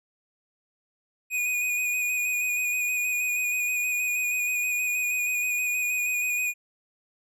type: tone with vibrato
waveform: square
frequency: 2473 Hz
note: D#7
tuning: 11 cents flat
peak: -25 dBFS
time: 1.3-6.54 s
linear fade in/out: 50 ms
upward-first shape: square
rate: 6.3 Hz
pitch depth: 18 cents each way
effects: none